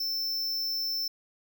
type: tone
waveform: square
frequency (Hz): 5330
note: E8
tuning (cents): +18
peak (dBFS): -29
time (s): 0-1.08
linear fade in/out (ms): 5
effects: none